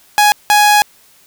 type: tone bursts at uneven times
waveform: sawtooth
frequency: 833 Hz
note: G#5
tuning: 5 cents sharp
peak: -3 dBFS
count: 2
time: 0.18-0.32 / 0.5-0.82 s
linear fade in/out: 0 ms
effects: white hiss -48 dBFS RMS until 1.26 s